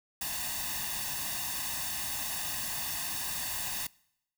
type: noise with comb filter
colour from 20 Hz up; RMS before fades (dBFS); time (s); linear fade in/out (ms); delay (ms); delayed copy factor
white; -35; 0.21-3.87; 5; 1.1; +0.8
effects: noise-tail reverb RT60 0.8 s tail -24 dB re dry